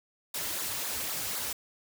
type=noise with flanger; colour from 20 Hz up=white; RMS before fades=-34 dBFS; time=0.34-1.53 s; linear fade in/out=5 ms; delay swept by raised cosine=0.34 to 5.84 ms; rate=3.9 Hz; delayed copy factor=-1; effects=none